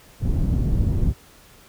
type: low-pass noise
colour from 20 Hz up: pink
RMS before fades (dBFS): -20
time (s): 0.2-1.14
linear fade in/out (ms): 50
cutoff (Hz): 180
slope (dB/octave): 12
effects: pink hiss -50 dBFS RMS until 1.68 s